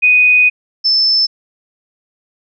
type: tone pair in turn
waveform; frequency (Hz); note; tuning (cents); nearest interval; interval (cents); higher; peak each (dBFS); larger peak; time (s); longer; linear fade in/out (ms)
sine; 2489 / 5274; D#7 / E8; 0 / 0; octave + minor second; 1300; second; -6 / -9; first; 0.02-0.5 / 0.84-1.27; first; 20
effects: none